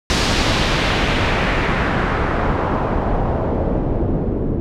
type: noise with low-pass filter sweep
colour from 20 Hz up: pink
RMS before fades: -18 dBFS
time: 0.1-4.6 s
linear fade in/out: 0 ms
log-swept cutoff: 5400 to 330 Hz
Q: 1.2
effects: none

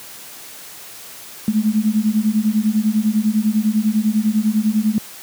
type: beating tone pair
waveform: sine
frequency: 210 / 220 Hz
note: G#3 / A3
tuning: +19 / 0 cents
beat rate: 10 Hz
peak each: -17 dBFS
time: 1.48-4.98 s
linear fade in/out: 0 ms
effects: white hiss -37 dBFS RMS until 5.22 s + high-pass 100 Hz 12 dB/octave

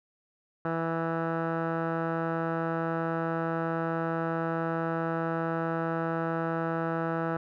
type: tone with low-pass filter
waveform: 15% pulse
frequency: 164.6 Hz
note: E3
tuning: 2 cents flat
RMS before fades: -30 dBFS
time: 0.65-7.37 s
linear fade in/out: 2 ms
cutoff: 1200 Hz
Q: 7.1
effects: none

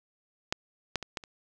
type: clicks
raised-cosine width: 0.2 ms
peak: -10 / -11 / -20 / -16 / -28 dBFS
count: 5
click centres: 0.525 / 0.957 / 1.027 / 1.172 / 1.238 s
effects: none

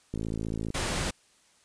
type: click train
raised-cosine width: 3 ms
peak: -20 dBFS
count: 32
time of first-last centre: 0.14-0.704 s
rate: 55 Hz
type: noise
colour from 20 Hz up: pink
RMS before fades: -30 dBFS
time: 0.74-1.11 s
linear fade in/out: 10 ms
effects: white hiss -63 dBFS RMS until 1.64 s + resampled to 22050 Hz

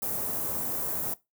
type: band-stop noise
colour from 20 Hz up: white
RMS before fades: -31 dBFS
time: 0.02-1.14 s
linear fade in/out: 5 ms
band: 790 to 14000 Hz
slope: 12 dB/octave
effects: noise-tail reverb RT60 0.2 s tail -19 dB re dry + high-pass 60 Hz 12 dB/octave

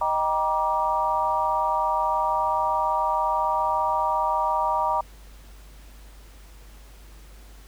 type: chord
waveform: sine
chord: Eb major seventh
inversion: none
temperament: equal with one note detuned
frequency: 622.3 / 784 / 949.2 / 1174.7 Hz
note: Eb5 / G5 / Bb5 / D6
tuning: 0 / 0 / +31 / 0 cents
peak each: -29 / -28 / -23 / -28 dBFS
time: 0.01-5.01 s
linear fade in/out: 5 ms
effects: added 50 Hz sine -44 dBFS peak until 7.67 s + pink hiss -53 dBFS RMS until 7.67 s

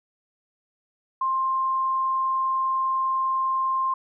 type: tone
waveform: sine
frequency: 1055 Hz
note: C6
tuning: 14 cents sharp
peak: -21 dBFS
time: 1.21-3.94 s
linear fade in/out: 5 ms
effects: none

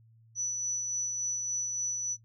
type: tone with tremolo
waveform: sine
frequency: 5940 Hz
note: F#8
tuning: 6 cents sharp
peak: -29 dBFS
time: 0.35-2.17 s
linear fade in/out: 50 ms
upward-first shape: sine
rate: 3.5 Hz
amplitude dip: 30%
effects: noise-tail reverb RT60 0.1 s tail -19 dB re dry + added 113 Hz sine -57 dBFS peak until 2.24 s

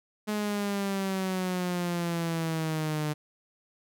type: exponential sweep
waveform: sawtooth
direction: down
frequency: 212.2 to 150 Hz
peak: -24 dBFS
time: 0.27-3.14 s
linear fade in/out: 20 ms
effects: none

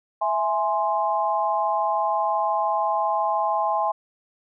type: chord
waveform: sine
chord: E augmented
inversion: none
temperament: equal with one note detuned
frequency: 659.3 / 833.5 / 1046.5 Hz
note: E5 / G#5 / B#5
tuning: 0 / +6 / 0 cents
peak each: -26 / -23 / -25 dBFS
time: 0.21-3.92 s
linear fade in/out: 10 ms
effects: none

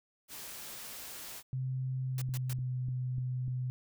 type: noise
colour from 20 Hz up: white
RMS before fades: -45 dBFS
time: 0.28-1.43 s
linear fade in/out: 50 ms
type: tone with pitch glide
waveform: sine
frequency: 130 to 126.74 Hz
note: C3 to B2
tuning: -11 to +45 cents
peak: -32 dBFS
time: 1.53-3.7 s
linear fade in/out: 0 ms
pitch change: -44 cents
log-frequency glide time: 2.04-2.71 s
type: noise bursts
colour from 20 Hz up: white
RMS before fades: -43 dBFS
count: 3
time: 2.18-2.531 s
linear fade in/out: 2 ms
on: 37 ms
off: 120 ms
type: click train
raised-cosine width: 5 ms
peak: -32 dBFS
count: 5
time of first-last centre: 2.29-3.48 s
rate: 3.36 Hz
effects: none

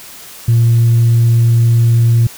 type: tone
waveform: sine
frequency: 116.6 Hz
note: A#2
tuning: 1 cent sharp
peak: -5 dBFS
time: 0.48-2.27 s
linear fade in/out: 5 ms
effects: tanh soft clip ceiling -4 dBFS + white hiss -34 dBFS RMS until 2.37 s

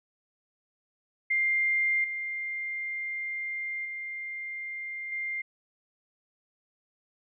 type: tone with level steps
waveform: sine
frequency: 2100 Hz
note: C7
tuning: 6 cents sharp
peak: -23 / -31 / -34 / -30 dBFS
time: 1.3-5.42 s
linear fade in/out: 10 ms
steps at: 2.04 / 3.85 / 5.12 s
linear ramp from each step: 2 ms
effects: none

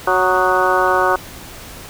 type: harmonic tone with a mistuned harmonic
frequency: 185 Hz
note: F#3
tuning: in tune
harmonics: 2 / 3 / 4 / 5 / 6 / 7 / 8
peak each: -20 / -20 / -20 / -20 / -20 / -20 / -20 dBFS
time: 0.07-1.16 s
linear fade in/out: 5 ms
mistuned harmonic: 7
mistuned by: -64 cents
effects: pink hiss -35 dBFS RMS until 1.89 s

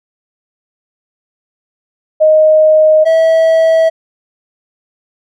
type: tone pair in turn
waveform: sine / triangle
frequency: 622.3 / 649.1 Hz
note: D#5 / E5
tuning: 0 / -27 cents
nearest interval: minor second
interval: 73 cents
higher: second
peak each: -4 dBFS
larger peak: neither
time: 2.2-3.05 / 3.05-3.9 s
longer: neither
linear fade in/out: 20 ms
effects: none

